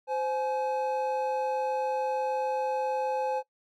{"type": "tone pair together", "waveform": "triangle", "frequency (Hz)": [519.3, 846], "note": ["C5", "G#5"], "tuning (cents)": [-13, 32], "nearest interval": "minor sixth", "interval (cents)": 845, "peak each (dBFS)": -28, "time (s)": [0.07, 3.43], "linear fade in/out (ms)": 50, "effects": ["noise-tail reverb RT60 0.1 s tail -20 dB re dry"]}